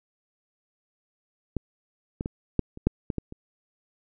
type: clicks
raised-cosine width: 3 ms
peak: -14 / -17 / -17 / -8 / -27 / -7 / -15 / -15 / -26 dBFS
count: 9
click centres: 1.567 / 2.209 / 2.259 / 2.593 / 2.774 / 2.87 / 3.102 / 3.183 / 3.324 s
effects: none